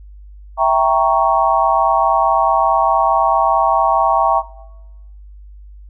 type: chord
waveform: sine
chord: E diminished seventh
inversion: none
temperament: equal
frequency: 659.3 / 784 / 932.3 / 1108.7 Hz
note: E5 / G5 / Bb5 / Db6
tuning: 0 / 0 / 0 / 0 cents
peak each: -16 dBFS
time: 0.57-4.43 s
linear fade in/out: 50 ms
effects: noise-tail reverb RT60 1.0 s tail -20 dB re dry + added 50 Hz sine -35 dBFS peak until 5.89 s